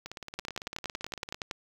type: two click trains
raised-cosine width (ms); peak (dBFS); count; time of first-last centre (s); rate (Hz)
0.2; -16 / -22; 13 / 24; 0.39-1.511 / 0.06-1.345; 10.7 / 17.9
effects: 7-bit